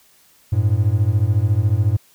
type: beating tone pair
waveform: triangle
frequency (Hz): 96.9 / 110.9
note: G2 / A2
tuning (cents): -20 / +14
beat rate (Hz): 14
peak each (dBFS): -15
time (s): 0.52-1.97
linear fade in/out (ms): 10
effects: white hiss -54 dBFS RMS until 2.14 s